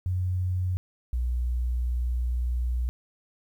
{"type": "tone pair in turn", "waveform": "sine", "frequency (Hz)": [91.3, 60.94], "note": ["F#2", "B1"], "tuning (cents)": [-23, -22], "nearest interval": "perfect fifth", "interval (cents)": 699, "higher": "first", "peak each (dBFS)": -24, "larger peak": "neither", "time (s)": [[0.06, 0.77], [1.13, 2.89]], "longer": "second", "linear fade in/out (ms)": 0, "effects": ["10-bit"]}